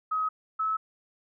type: tone pair in turn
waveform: sine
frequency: 1269 / 1297.9 Hz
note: D#6 / E6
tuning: +34 / -27 cents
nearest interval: unison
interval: 39 cents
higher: second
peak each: -25 dBFS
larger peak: neither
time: 0.11-0.29 / 0.59-0.77 s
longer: neither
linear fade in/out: 10 ms
effects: none